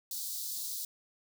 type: high-pass noise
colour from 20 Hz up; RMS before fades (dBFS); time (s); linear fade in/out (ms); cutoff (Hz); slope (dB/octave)
white; -38; 0.11-0.85; 2; 3800; 48
effects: none